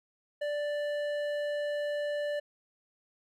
sine tone with hard clipping, 587 Hz, D5, 1 cent flat, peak -32 dBFS, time 0.41-2.4 s, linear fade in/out 10 ms, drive 10 dB, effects none

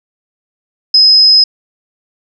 sine tone, 5080 Hz, D#8, 35 cents sharp, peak -3 dBFS, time 0.94-1.44 s, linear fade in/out 5 ms, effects none

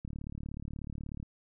click train, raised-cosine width 5 ms, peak -28 dBFS, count 44, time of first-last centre 0.05-1.228 s, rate 36.5 Hz, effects none

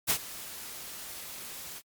white noise with ADSR envelope, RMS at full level -24 dBFS, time 0.07-1.82 s, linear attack 33 ms, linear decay 76 ms, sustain -18 dB, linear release 48 ms, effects MP3 96 kbps

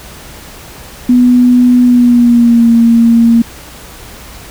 sine tone with pitch glide, 246.9 to 231.7 Hz, B3 to A#3, 0 to -10 cents, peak -3 dBFS, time 1.09-3.42 s, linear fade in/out 5 ms, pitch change -110 cents, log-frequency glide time 1.83-2.69 s, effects added 60 Hz sine -37 dBFS peak until 4.5 s + pink hiss -32 dBFS RMS until 4.5 s

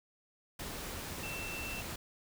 sine tone in noise, 2682 Hz, E7, 29 cents sharp, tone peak -41 dBFS, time 1.23-1.81 s, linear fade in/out 5 ms, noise pink, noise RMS -42 dBFS, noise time 0.59-1.96 s, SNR -2 dB, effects none

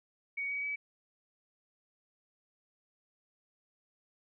sine tone with pitch steps, 2243 / 2265 / 2287 Hz, C#7 / C#7 / D7, +20 / +37 / -47 cents, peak -33 dBFS, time 0.37-0.76 s, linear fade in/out 10 ms, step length 130 ms, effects none

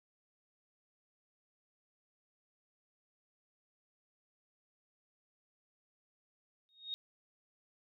sine tone with exponential growth, 3729 Hz, A#7, in tune, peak -34 dBFS, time 6.69-6.94 s, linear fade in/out 0 ms, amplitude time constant 54 ms, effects none

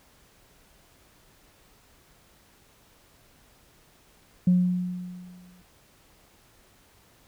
sine tone with exponential decay, 180 Hz, F#3, 47 cents flat, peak -14 dBFS, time 4.47-5.62 s, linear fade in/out 5 ms, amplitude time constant 250 ms, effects tanh soft clip ceiling -12 dBFS + pink hiss -59 dBFS RMS until 7.27 s

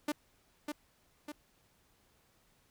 sawtooth tone with echo, 296.9 Hz, D4, 19 cents sharp, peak -27 dBFS, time 0.08-0.12 s, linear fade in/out 5 ms, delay 600 ms, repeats 2, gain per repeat -5 dB, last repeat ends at 1.32 s, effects pink hiss -70 dBFS RMS until 2.7 s

